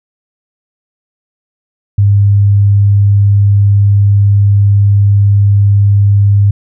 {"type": "tone", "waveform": "sine", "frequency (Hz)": 101, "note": "G#2", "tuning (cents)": -48, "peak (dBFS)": -4, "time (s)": [1.98, 6.51], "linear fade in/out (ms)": 5, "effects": []}